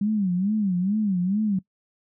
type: tone with vibrato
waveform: sine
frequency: 196 Hz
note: G3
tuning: in tune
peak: -20 dBFS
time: 0.01-1.59 s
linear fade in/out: 5 ms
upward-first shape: sine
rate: 2.3 Hz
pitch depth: 180 cents each way
effects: noise-tail reverb RT60 0.1 s tail -21 dB re dry